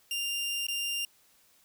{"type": "tone with dropouts", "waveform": "sawtooth", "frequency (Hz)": 2794, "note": "F7", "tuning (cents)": 0, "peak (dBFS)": -27, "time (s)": [0.11, 1.05], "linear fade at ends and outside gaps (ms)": 2, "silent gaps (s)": [0.668, 0.684], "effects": ["white hiss -64 dBFS RMS until 1.64 s"]}